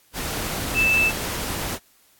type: tone in noise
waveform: sine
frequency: 2637 Hz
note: E7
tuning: in tune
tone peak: -16 dBFS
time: 0.74-1.12 s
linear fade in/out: 50 ms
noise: pink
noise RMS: -28 dBFS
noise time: 0.13-1.79 s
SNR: +9 dB
effects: white hiss -58 dBFS RMS until 2.19 s + AAC 64 kbps